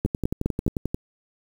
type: two click trains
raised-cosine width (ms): 3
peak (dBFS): -12 / -9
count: 11 / 4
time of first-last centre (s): 0.06-0.945 / 0.05-0.665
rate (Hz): 11.3 / 4.88
effects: 7-bit